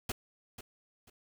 pink noise with echo, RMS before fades -35 dBFS, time 0.09-0.12 s, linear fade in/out 5 ms, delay 490 ms, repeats 2, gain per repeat -12 dB, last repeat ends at 1.1 s, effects none

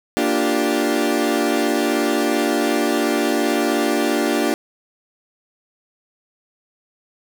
30% pulse chord, G minor seventh, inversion first, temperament equal, 233.1 / 293.7 / 349.2 / 392 Hz, Bb3 / D4 / F4 / G4, 0 / 0 / 0 / 0 cents, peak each -21 / -18 / -20 / -22 dBFS, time 0.17-4.54 s, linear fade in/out 0 ms, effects none

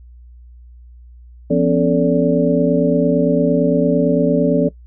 sine tone cluster, 171.9 / 249.8 / 278.6 / 439.5 / 577 Hz, F3 / B3 / C#4 / A4 / D5, -27 / +20 / +9 / -2 / -31 cents, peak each -18 dBFS, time 1.5-4.69 s, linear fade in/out 10 ms, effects noise-tail reverb RT60 0.1 s tail -19 dB re dry + added 60 Hz sine -38 dBFS peak until 4.86 s

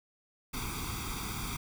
pink noise with comb filter, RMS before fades -37 dBFS, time 0.53-1.57 s, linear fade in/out 10 ms, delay 0.85 ms, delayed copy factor +0.95, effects none

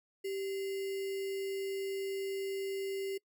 sine tone with sample-and-hold, 390 Hz, G4, 9 cents flat, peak -34 dBFS, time 0.24-3.18 s, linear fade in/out 10 ms, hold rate 2450 Hz, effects noise-tail reverb RT60 0.1 s tail -24 dB re dry

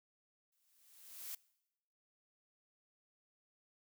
blue noise with exponential growth, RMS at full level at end -43 dBFS, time 0.52-1.35 s, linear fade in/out 5 ms, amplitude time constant 180 ms, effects noise-tail reverb RT60 0.9 s tail -23 dB re dry

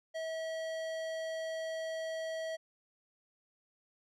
sine tone with tanh clipping, 645 Hz, E5, 38 cents flat, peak -38 dBFS, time 0.14-2.57 s, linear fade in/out 20 ms, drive 18 dB, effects none

